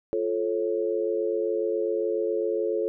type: chord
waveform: sine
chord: F augmented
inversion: none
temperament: just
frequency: 349.2 / 436.5 / 545.7 Hz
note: F4 / A4 / C#5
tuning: 0 / -14 / -27 cents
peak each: -29 / -26 / -30 dBFS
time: 0.13-2.88 s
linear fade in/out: 0 ms
effects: none